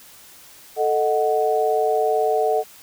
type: chord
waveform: sine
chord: D# diminished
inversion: second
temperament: equal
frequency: 440 / 622.3 / 740 Hz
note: A4 / D#5 / F#5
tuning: 0 / 0 / 0 cents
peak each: -20 / -23 / -21 dBFS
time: 0.76-2.64 s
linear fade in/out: 50 ms
effects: white hiss -46 dBFS RMS until 2.82 s